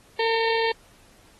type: harmonic tone with a mistuned harmonic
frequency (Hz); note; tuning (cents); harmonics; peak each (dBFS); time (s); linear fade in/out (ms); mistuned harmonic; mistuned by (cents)
453.8; A#4; -47; 1 / 2 / 4 / 5 / 6 / 7 / 8 / 9 / 10; -23 / -26 / -30 / -33 / -36 / -37 / -39 / -37 / -41; 0.19-0.72; 5; 5; -16
effects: pink hiss -56 dBFS RMS until 1.39 s + AAC 32 kbps